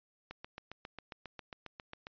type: click train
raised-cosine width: 0.3 ms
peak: -28 dBFS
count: 14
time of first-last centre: 0.31-2.069 s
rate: 7.39 Hz
effects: resampled to 11025 Hz